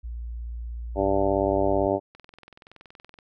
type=tone; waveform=sine; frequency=58.27 Hz; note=A#1; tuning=in tune; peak=-31 dBFS; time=0.03-1.88 s; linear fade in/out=20 ms
type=harmonic tone; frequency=98 Hz; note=G2; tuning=in tune; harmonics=1 / 2 / 3 / 4 / 5 / 6 / 7 / 8 / 9; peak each=-34 / -35 / -28 / -26 / -32 / -25 / -29 / -34 / -33 dBFS; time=0.95-2 s; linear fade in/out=50 ms
type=click train; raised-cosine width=0.3 ms; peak=-31 dBFS; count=23; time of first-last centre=2.15-3.188 s; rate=21.2 Hz
effects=none